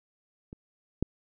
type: clicks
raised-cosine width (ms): 3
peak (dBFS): -29 / -13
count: 2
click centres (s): 0.529 / 1.026
effects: none